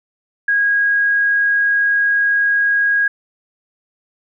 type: tone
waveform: sine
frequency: 1642 Hz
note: G#6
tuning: 20 cents flat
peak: -12 dBFS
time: 0.48-3.08 s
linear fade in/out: 5 ms
effects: none